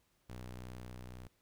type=ring-modulated tone; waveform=sawtooth; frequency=61.9 Hz; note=B1; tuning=5 cents sharp; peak=-40 dBFS; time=0.29-1.28 s; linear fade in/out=10 ms; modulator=31.1 Hz; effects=pink hiss -75 dBFS RMS until 1.41 s